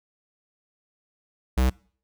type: tone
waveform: square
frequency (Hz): 64.3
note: C2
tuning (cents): -30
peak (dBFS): -19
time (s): 1.57-1.7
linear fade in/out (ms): 10
effects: noise-tail reverb RT60 0.5 s tail -24 dB re dry